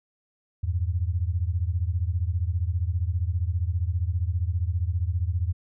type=beating tone pair; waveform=sine; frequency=82.41 / 97.41 Hz; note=E2 / G2; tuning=0 / -10 cents; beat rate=15 Hz; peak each=-25 / -27 dBFS; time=0.63-5.53 s; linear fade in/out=10 ms; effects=none